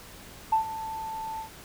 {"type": "tone with ADSR envelope", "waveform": "sine", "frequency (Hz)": 884, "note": "A5", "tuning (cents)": 8, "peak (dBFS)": -17, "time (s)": [0.52, 1.5], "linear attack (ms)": 8, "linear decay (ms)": 110, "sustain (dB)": -15, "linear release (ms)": 110, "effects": ["tanh soft clip ceiling -13 dBFS", "pink hiss -47 dBFS RMS until 1.64 s"]}